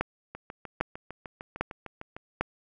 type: two click trains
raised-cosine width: 0.5 ms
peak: -24 / -11 dBFS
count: 13 / 4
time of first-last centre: 0.35-2.165 / 0.01-2.41 s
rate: 6.61 / 1.25 Hz
effects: none